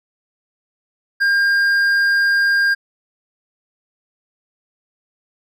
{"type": "tone with hard clipping", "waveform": "sine", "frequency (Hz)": 1606, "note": "G6", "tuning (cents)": 41, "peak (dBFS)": -14, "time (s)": [1.2, 2.75], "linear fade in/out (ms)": 20, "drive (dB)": 5, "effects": []}